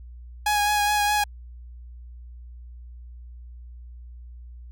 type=tone with vibrato; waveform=sawtooth; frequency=830.6 Hz; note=G#5; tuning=in tune; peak=-16 dBFS; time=0.46-1.24 s; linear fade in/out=5 ms; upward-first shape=sine; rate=4.8 Hz; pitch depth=18 cents each way; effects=added 60 Hz sine -39 dBFS peak until 4.71 s